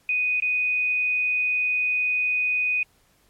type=tone with dropouts; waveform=sine; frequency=2489 Hz; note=D#7; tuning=in tune; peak=-20 dBFS; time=0.09-2.83 s; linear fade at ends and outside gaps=2 ms; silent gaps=0.401-0.422 s; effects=pink hiss -62 dBFS RMS until 3.29 s + MP3 64 kbps